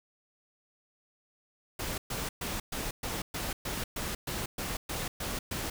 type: noise bursts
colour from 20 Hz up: pink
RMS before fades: -35 dBFS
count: 13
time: 1.79-5.7 s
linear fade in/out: 5 ms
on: 190 ms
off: 120 ms
effects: none